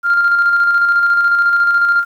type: tone with tremolo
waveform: sine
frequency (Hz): 1396.9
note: F6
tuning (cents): 0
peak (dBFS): -7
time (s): 0.03-2.05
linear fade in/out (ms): 50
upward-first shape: square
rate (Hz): 14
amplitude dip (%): 35
effects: tanh soft clip ceiling -5 dBFS + 8-bit